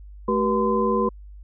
sine tone cluster, 216.6 / 382.3 / 481.3 / 1026 Hz, A3 / G4 / B4 / C6, -27 / -43 / -45 / -34 cents, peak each -24 dBFS, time 0.28-1.09 s, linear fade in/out 5 ms, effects added 50 Hz sine -39 dBFS peak until 1.43 s

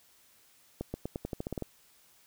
accelerating click train, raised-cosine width 2 ms, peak -21 dBFS, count 11, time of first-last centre 0.81-1.623 s, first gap 130 ms, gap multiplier 0.89, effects white hiss -63 dBFS RMS until 2.26 s

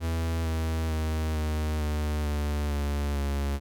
45% pulse tone with pitch steps, 82.2 / 80.42 / 78.67 / 76.96 / 75.29 / 73.66 / 72.06 / 70.49 Hz, E2 / E2 / D#2 / D#2 / D2 / D2 / D2 / C#2, -4 / -42 / +20 / -18 / +44 / +6 / -32 / +30 cents, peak -26 dBFS, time 0-3.6 s, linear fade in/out 50 ms, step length 450 ms, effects none

